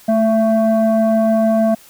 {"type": "tone pair together", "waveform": "sine", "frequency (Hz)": [220.5, 668], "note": ["A3", "E5"], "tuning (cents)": [4, 23], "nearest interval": "octave + perfect fifth", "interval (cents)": 1919, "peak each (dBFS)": -12, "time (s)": [0.08, 1.75], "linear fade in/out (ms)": 10, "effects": ["tanh soft clip ceiling -8 dBFS", "white hiss -45 dBFS RMS until 1.89 s"]}